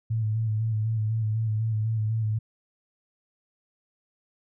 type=tone with vibrato; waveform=sine; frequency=110 Hz; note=A2; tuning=in tune; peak=-23 dBFS; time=0.1-2.39 s; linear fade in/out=10 ms; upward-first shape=square; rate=4 Hz; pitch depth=34 cents each way; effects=none